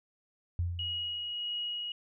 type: tone with exponential decay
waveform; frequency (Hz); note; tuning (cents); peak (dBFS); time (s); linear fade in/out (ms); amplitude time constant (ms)
sine; 87; F2; -6; -26; 0.59-1.33; 0; 160
type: tone with tremolo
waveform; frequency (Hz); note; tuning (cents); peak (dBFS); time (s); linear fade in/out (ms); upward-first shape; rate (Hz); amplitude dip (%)
sine; 2897; F#7; -37; -32; 0.79-1.92; 2; sine; 1.6; 25
effects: none